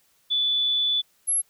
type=tone pair in turn; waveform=sine; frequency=3471 / 11093 Hz; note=A7 / F9; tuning=-24 / -13 cents; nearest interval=octave + minor sixth; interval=2011 cents; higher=second; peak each=-20 dBFS; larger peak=neither; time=0.3-1.02 / 1.27-1.42 s; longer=first; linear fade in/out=20 ms; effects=white hiss -64 dBFS RMS until 1.49 s